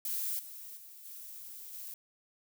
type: noise with level steps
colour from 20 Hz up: violet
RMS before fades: -35 / -47 / -52 / -47 / -44 dBFS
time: 0.05-1.94 s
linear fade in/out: 2 ms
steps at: 0.39 / 0.77 / 1.05 / 1.73 s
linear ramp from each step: 2 ms
effects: none